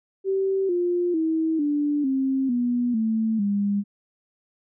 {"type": "tone with pitch steps", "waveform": "sine", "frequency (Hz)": [386.2, 352.1, 321, 292.7, 266.8, 243.3, 221.8, 202.2], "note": ["G4", "F4", "E4", "D4", "C4", "B3", "A3", "G#3"], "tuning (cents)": [-26, 14, -46, -6, 34, -26, 14, -46], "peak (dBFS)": -20, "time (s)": [0.24, 3.84], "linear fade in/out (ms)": 50, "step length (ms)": 450, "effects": []}